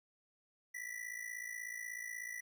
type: ring-modulated tone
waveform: square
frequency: 1966 Hz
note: B6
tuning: 8 cents flat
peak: -40 dBFS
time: 0.74-2.41 s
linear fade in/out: 10 ms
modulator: 28.2 Hz
effects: 13-bit